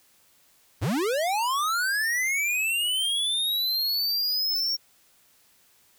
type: linear sweep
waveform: square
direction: up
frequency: 73 to 5560 Hz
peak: -24 dBFS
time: 0.81-4.77 s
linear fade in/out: 20 ms
effects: white hiss -61 dBFS RMS until 5.98 s